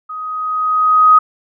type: tone with level ramp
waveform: sine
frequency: 1255 Hz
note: D#6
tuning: 15 cents sharp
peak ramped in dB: -24 to -3 dBFS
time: 0.09-1.19 s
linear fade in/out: 10 ms
effects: none